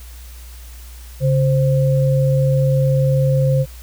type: tone pair together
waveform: sine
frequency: 138.6 / 523.3 Hz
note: C#3 / C5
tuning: 0 / 0 cents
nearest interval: octave + major seventh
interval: 2300 cents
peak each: -13 / -19 dBFS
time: 1.2-3.66 s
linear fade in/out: 50 ms
effects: added 60 Hz sine -34 dBFS peak until 3.82 s + white hiss -44 dBFS RMS until 3.82 s